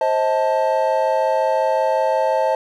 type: chord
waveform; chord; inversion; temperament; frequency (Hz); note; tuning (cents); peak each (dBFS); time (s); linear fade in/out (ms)
triangle; A diminished; first; just; 528 / 633.6 / 880; C5 / Eb5 / A5; +16 / +31 / 0; -18; 0.01-2.55; 2
effects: none